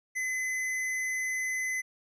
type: tone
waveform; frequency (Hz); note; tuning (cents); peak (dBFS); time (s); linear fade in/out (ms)
square; 2030; B6; +47; -30; 0.15-1.82; 20
effects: low-pass 11000 Hz 12 dB/octave